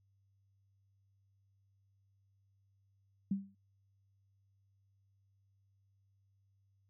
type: tone with exponential decay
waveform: sine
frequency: 196.5 Hz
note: G3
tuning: 4 cents sharp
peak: -28 dBFS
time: 3.31-3.55 s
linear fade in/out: 5 ms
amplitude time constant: 51 ms
effects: added 98 Hz sine -70 dBFS peak until 6.89 s